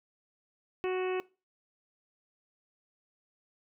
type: harmonic tone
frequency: 370 Hz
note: F#4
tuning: in tune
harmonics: 1 / 2 / 3 / 4 / 5 / 6 / 7 / 8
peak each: -29 / -40 / -42 / -48 / -47 / -49 / -43 / -52 dBFS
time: 0.84-1.2 s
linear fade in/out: 0 ms
effects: noise-tail reverb RT60 0.3 s tail -21 dB re dry